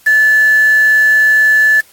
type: tone with quantisation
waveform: sine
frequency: 1738 Hz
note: A6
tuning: 22 cents flat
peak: -6 dBFS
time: 0.06-1.81 s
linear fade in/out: 10 ms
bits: 4
effects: white hiss -46 dBFS RMS until 1.92 s + AAC 64 kbps